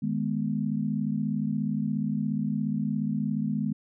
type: chord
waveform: sine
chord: G# minor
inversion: second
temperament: equal with one note detuned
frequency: 155.56 / 209.9 / 246.9 Hz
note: D#3 / G#3 / B3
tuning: 0 / +19 / 0 cents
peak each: -31 / -28 / -31 dBFS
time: 0.02-3.73 s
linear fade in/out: 10 ms
effects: none